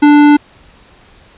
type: tone with tanh clipping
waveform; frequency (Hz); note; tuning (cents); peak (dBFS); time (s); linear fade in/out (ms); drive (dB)
sine; 293.7; D4; 0; -5; 0.02-0.37; 10; 17
effects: pink hiss -44 dBFS RMS until 1.37 s + resampled to 8000 Hz